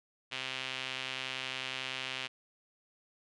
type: tone with band-pass filter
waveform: sawtooth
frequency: 130.81 Hz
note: C3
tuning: in tune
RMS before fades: -39 dBFS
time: 0.31-2.28 s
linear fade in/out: 20 ms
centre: 2900 Hz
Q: 2.4
effects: resampled to 24000 Hz